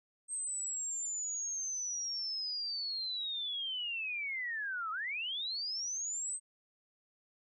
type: linear two-way sweep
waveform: sine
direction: down then up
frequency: 8372 to 1244.5 to 8372 Hz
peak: -35 dBFS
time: 0.28-6.4 s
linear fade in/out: 50 ms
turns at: 4.91 s
effects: none